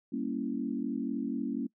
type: chord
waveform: sine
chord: G diminished seventh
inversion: none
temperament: equal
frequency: 196 / 233.1 / 277.2 / 329.6 Hz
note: G3 / Bb3 / Db4 / Fb4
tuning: 0 / 0 / 0 / 0 cents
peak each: -40 / -34 / -34 / -40 dBFS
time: 0.12-1.67 s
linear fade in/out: 10 ms
effects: noise-tail reverb RT60 0.1 s tail -22 dB re dry